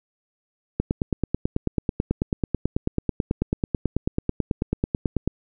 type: click train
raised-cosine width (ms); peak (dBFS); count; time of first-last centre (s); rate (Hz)
3; -8; 42; 0.8-5.276; 9.16
effects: none